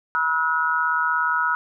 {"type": "tone cluster", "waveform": "sine", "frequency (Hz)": [970, 1294, 1451], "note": ["B5", "E6", "F#6"], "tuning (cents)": [-31, -32, -34], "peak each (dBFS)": [-25, -23, -22], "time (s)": [0.15, 1.55], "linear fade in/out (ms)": 0, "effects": []}